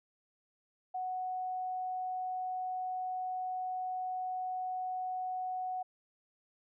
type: tone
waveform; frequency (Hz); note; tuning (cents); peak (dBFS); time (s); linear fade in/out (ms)
sine; 740; F#5; 0; -34; 0.94-5.83; 10
effects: none